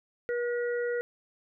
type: harmonic tone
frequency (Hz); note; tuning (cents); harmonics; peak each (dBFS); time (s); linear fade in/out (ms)
480.7; B4; -47; 1 / 3 / 4; -28 / -38 / -40; 0.29-1.01; 0
effects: none